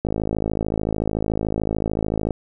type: click train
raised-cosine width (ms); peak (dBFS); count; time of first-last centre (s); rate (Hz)
2; -9; 122; 0.05-2.307; 53.6
effects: none